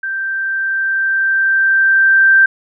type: tone with level ramp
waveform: sine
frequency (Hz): 1568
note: G6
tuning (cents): 0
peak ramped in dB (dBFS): -18 to -5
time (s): 0.03-2.46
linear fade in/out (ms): 5
effects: none